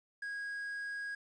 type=tone; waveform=triangle; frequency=1645 Hz; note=G#6; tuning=17 cents flat; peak=-36 dBFS; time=0.22-1.15 s; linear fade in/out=5 ms; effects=resampled to 22050 Hz + 11-bit